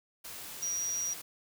sine tone in noise, 5760 Hz, F#8, 47 cents flat, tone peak -31 dBFS, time 0.62-1.14 s, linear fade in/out 10 ms, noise white, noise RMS -44 dBFS, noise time 0.24-1.22 s, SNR +10 dB, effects none

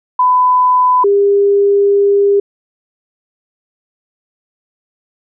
sine tone pair in turn, 1002 / 402 Hz, B5 / G4, +25 / +44 cents, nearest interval octave + major third, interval 1581 cents, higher first, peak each -7 dBFS, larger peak neither, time 0.19-1.04 / 1.04-2.4 s, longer second, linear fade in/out 5 ms, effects none

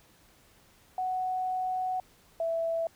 sine tone pair in turn, 742 / 661 Hz, F#5 / E5, +5 / +5 cents, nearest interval major second, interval 200 cents, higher first, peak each -28 / -27 dBFS, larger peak second, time 0.98-2 / 2.4-2.87 s, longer first, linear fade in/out 2 ms, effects pink hiss -61 dBFS RMS until 2.95 s

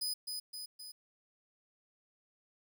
sawtooth tone with echo, 4993 Hz, D#8, 5 cents sharp, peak -31 dBFS, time 0.01-0.14 s, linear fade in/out 10 ms, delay 260 ms, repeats 3, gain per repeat -4 dB, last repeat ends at 0.92 s, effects 12-bit

